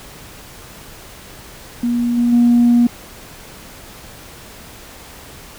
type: tone with level steps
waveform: sine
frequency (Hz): 239.2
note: A#3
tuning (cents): +45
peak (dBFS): -14 / -11 / -7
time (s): 1.83-2.87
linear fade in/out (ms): 5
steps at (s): 2.17 / 2.32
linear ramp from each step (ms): 10
effects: tanh soft clip ceiling -5 dBFS + pink hiss -38 dBFS RMS until 5.58 s